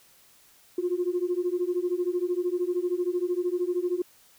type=beating tone pair; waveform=sine; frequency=350 / 363 Hz; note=F4 / F#4; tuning=+4 / -33 cents; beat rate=13 Hz; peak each=-27 / -27 dBFS; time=0.78-4.02 s; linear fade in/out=5 ms; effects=tanh soft clip ceiling -17 dBFS + white hiss -58 dBFS RMS until 4.38 s